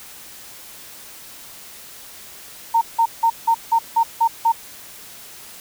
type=tone bursts; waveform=sine; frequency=916 Hz; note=A#5; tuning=31 cents flat; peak=-12 dBFS; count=8; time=2.74-4.522 s; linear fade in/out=10 ms; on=74 ms; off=170 ms; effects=white hiss -40 dBFS RMS until 5.6 s